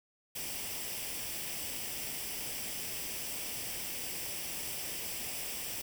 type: noise with comb filter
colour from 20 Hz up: white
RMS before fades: -39 dBFS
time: 0.35-5.82 s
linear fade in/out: 10 ms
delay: 0.37 ms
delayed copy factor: +0.55
effects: none